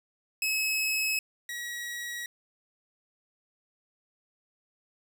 sawtooth tone pair in turn, 2574 / 1913.9 Hz, E7 / A#6, -42 / +45 cents, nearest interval perfect fourth, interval 513 cents, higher first, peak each -23 / -31 dBFS, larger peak first, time 0.42-1.19 / 1.49-2.26 s, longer neither, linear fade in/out 2 ms, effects none

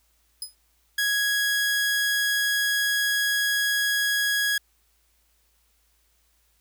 20% pulse tone with exponential decay, 5030 Hz, D#8, 18 cents sharp, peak -22 dBFS, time 0.42-0.55 s, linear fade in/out 2 ms, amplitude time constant 28 ms
sawtooth tone, 1661.2 Hz, G#6, in tune, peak -18 dBFS, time 0.98-4.58 s, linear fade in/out 5 ms
effects added 56 Hz sine -67 dBFS peak until 6.6 s + white hiss -67 dBFS RMS until 6.6 s

